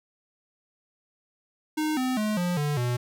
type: tone with pitch steps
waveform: square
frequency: 308.2 / 256.2 / 213 / 177.01 / 147.14 / 122.31 Hz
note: D#4 / C4 / G#3 / F3 / D3 / B2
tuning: -16 / -36 / +44 / +24 / +4 / -16 cents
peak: -25 dBFS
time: 1.77-2.97 s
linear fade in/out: 10 ms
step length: 200 ms
effects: none